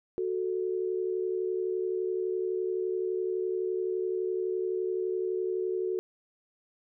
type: tone pair together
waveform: sine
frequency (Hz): 370 / 441.8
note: F#4 / A4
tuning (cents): 0 / +7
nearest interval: minor third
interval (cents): 307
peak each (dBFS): -29 / -33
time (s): 0.18-5.99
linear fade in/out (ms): 0
effects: none